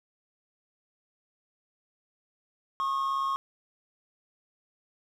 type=tone pair together; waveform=triangle; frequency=1089.4 / 1227 Hz; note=C#6 / D#6; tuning=-30 / -25 cents; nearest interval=major second; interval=205 cents; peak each=-25 / -34 dBFS; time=2.8-3.36 s; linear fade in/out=0 ms; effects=none